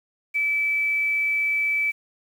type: tone with quantisation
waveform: sine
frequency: 2308 Hz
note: D7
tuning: 31 cents flat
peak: -20 dBFS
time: 0.34-1.92 s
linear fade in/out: 20 ms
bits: 8
effects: none